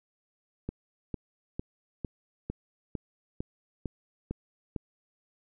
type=click train; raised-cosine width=3 ms; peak=-20 dBFS; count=10; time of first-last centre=0.69-4.762 s; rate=2.21 Hz; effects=none